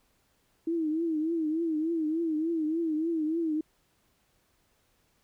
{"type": "tone with vibrato", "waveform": "sine", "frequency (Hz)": 320.8, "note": "E4", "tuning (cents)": -47, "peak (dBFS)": -26, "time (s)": [0.67, 3.61], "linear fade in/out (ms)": 5, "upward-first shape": "triangle", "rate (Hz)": 3.4, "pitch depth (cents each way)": 110, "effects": ["pink hiss -70 dBFS RMS until 5.23 s"]}